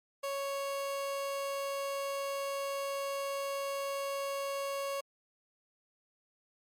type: tone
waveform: 30% pulse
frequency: 554.4 Hz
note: C#5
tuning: in tune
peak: -31 dBFS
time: 0.23-5.01 s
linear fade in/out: 10 ms
effects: MP3 64 kbps